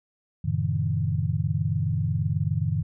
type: tone cluster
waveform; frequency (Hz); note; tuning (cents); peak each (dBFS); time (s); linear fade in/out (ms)
sine; 93.4 / 113.1 / 141.1 / 159.8; F#2 / A2 / C#3 / D#3; +17 / +48 / +31 / +47; -28; 0.44-2.83; 10
effects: none